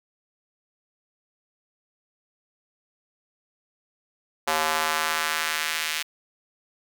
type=tone with high-pass filter sweep; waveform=square; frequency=78.5 Hz; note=D#2; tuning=16 cents sharp; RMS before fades=-26 dBFS; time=4.47-6.03 s; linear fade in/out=10 ms; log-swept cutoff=770 to 2400 Hz; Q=1.2; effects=none